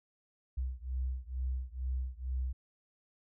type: beating tone pair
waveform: sine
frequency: 63 / 65.2 Hz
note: B1 / C2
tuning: +35 / -5 cents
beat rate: 2.2 Hz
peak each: -36 / -37 dBFS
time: 0.57-2.53 s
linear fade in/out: 10 ms
effects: none